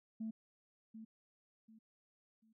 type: tone with echo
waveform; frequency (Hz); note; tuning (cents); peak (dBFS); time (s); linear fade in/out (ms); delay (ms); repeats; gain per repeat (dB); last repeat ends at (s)
sine; 221.5; A3; +12; -38; 0.2-0.31; 10; 740; 3; -10; 2.53
effects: tanh soft clip ceiling -35 dBFS